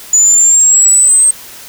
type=exponential sweep; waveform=sine; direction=up; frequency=6940 to 8372 Hz; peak=-4 dBFS; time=0.13-1.31 s; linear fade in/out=5 ms; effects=white hiss -32 dBFS RMS until 1.68 s